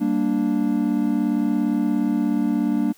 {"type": "chord", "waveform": "triangle", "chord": "G minor", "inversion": "none", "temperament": "equal", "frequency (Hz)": [196, 233.1, 293.7], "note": ["G3", "Bb3", "D4"], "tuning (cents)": [0, 0, 0], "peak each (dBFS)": [-23, -20, -20], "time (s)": [0, 2.93], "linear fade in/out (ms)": 20, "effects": ["white hiss -54 dBFS RMS until 2.97 s"]}